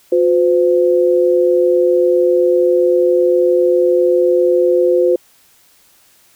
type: tone pair together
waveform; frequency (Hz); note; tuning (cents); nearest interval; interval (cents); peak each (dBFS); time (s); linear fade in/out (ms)
sine; 358.7 / 511.1; F4 / C5; +46 / -41; tritone; 613; -12; 0.12-5.16; 5
effects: white hiss -51 dBFS RMS until 6.35 s